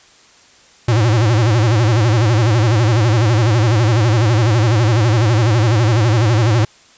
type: tone with vibrato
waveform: square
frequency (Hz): 112.6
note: A2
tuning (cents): +40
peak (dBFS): -11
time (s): 0.88-6.65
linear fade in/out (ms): 5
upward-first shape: sine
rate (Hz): 12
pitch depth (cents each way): 160
effects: white hiss -47 dBFS RMS until 6.97 s + resampled to 16000 Hz